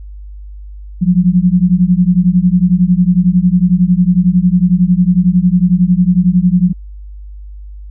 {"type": "beating tone pair", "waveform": "sine", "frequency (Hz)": [174.61, 185.61], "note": ["F3", "F#3"], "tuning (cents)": [0, 6], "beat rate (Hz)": 11, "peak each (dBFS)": -10, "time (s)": [1.01, 6.73], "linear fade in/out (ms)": 20, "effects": ["added 50 Hz sine -27 dBFS peak until 7.9 s"]}